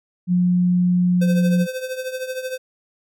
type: tone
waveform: sine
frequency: 178.8 Hz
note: F3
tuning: 41 cents sharp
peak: -14 dBFS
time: 0.27-1.67 s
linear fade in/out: 50 ms
type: tone with tremolo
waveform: square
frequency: 515 Hz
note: C5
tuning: 28 cents flat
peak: -23 dBFS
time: 1.21-2.58 s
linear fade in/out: 10 ms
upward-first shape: triangle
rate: 13 Hz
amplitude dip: 75%
effects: none